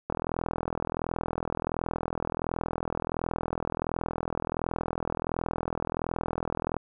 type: click train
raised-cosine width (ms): 1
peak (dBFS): -15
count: 277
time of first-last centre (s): 0.1-6.767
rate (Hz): 41.4
effects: none